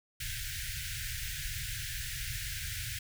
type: band-stop noise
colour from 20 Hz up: pink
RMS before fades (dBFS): -38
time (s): 0.2-2.99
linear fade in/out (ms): 5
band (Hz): 140 to 1500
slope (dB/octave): 96
effects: none